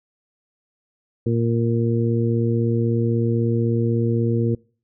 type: harmonic tone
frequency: 116.2 Hz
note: A#2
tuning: 5 cents flat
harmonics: 1 / 2 / 3 / 4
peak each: -20 / -23 / -25 / -26 dBFS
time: 1.26-4.55 s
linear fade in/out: 5 ms
effects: noise-tail reverb RT60 0.4 s tail -24 dB re dry